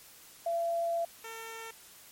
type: tone pair in turn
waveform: sine / 10% pulse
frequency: 677 / 451.8 Hz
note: E5 / A4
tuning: +46 / +46 cents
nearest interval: perfect fifth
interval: 700 cents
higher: first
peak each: -28 / -33 dBFS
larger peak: first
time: 0.46-1.05 / 1.24-1.71 s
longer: first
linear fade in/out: 5 ms
effects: white hiss -54 dBFS RMS until 2.11 s + MP3 64 kbps